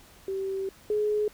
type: tone pair in turn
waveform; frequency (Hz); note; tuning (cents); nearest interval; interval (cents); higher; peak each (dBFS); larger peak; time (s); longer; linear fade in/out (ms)
sine; 386.4 / 421.2; G4 / G#4; -25 / +24; minor second; 149; second; -28 / -23; second; 0.28-0.69 / 0.9-1.28; first; 2
effects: pink hiss -54 dBFS RMS until 1.33 s